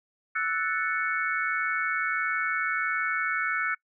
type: chord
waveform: sine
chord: F# minor seventh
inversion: third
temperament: equal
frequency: 1318.5 / 1480 / 1760 / 2217 Hz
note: E6 / F#6 / A6 / C#7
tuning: 0 / 0 / 0 / 0 cents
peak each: -31 / -29 / -33 / -31 dBFS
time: 0.35-3.75 s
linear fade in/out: 10 ms
effects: noise-tail reverb RT60 0.1 s tail -24 dB re dry